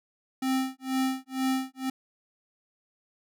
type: tone with tremolo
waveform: square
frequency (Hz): 262.5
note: C4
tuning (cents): +6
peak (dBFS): -24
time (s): 0.42-1.9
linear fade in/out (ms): 5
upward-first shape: sine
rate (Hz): 2.1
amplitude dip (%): 100
effects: none